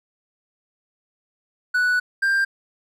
triangle tone pair in turn, 1480 / 1587.7 Hz, F#6 / G6, 0 / +22 cents, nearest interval minor second, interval 122 cents, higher second, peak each -15 dBFS, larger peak neither, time 1.74-2 / 2.22-2.45 s, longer first, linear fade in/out 10 ms, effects none

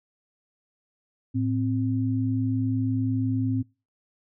sine tone pair together, 110 / 261.4 Hz, A2 / C4, 0 / -1 cents, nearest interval octave + minor third, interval 1499 cents, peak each -25 dBFS, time 1.34-3.63 s, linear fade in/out 20 ms, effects noise-tail reverb RT60 0.3 s tail -24 dB re dry

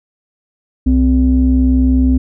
sine tone pair together, 64.2 / 257.7 Hz, C2 / C4, -32 / -26 cents, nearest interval 2 octaves, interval 2406 cents, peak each -10 dBFS, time 0.86-2.18 s, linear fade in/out 10 ms, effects tanh soft clip ceiling -2 dBFS

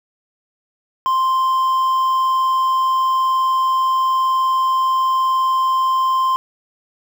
triangle tone with quantisation, 1046.5 Hz, C6, in tune, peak -12 dBFS, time 1.06-6.36 s, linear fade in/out 0 ms, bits 7, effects none

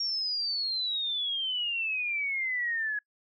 sine exponential sweep, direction down, 5588 to 1670 Hz, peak -28 dBFS, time 0-2.99 s, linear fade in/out 5 ms, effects noise-tail reverb RT60 0.1 s tail -25 dB re dry

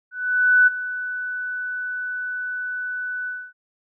sine tone with ADSR envelope, 1492 Hz, F#6, 14 cents sharp, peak -10 dBFS, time 0.11-3.53 s, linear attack 560 ms, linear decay 18 ms, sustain -15 dB, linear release 260 ms, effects none

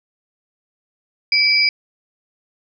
sine tone pair together, 2315 / 4902 Hz, D7 / D#8, -25 / -27 cents, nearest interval octave + minor second, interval 1298 cents, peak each -15 dBFS, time 1.32-1.69 s, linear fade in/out 2 ms, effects none

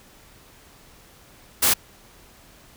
white noise, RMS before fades -18 dBFS, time 1.62-1.74 s, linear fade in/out 10 ms, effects pink hiss -51 dBFS RMS until 2.76 s

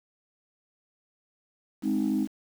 sine chord, Ab major, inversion none, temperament equal, 207.7 / 261.6 / 311.1 Hz, Ab3 / C4 / Eb4, 0 / 0 / 0 cents, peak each -27 dBFS, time 1.82-2.28 s, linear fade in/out 50 ms, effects tanh soft clip ceiling -18 dBFS + 8-bit

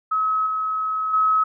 sine tone with level steps, 1282 Hz, E6, 49 cents flat, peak -18 / -21 / -15 dBFS, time 0.11-1.44 s, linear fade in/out 10 ms, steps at 0.46 / 1.13 s, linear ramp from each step 10 ms, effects none

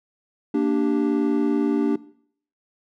triangle chord, G minor, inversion first, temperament equal, 233.1 / 293.7 / 392 Hz, Bb3 / D4 / G4, 0 / 0 / 0 cents, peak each -22 / -18 / -24 dBFS, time 0.54-1.96 s, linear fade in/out 5 ms, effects noise-tail reverb RT60 0.6 s tail -19 dB re dry

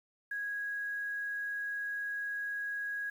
sine tone with quantisation, 1654 Hz, G#6, 8 cents flat, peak -34 dBFS, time 0.31-3.1 s, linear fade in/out 5 ms, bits 10, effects none

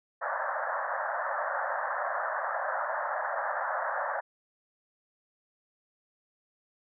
pink band-pass noise, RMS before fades -32 dBFS, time 0.21-4.21 s, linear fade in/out 20 ms, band 550 to 1800 Hz, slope 96 dB/octave, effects none

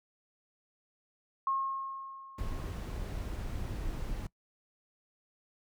sine tone with exponential decay, 1079 Hz, C#6, 47 cents flat, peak -27 dBFS, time 1.47-3.08 s, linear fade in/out 2 ms, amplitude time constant 350 ms
brown noise, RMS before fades -37 dBFS, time 2.38-4.27 s, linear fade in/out 5 ms
effects noise-tail reverb RT60 0.1 s tail -22 dB re dry

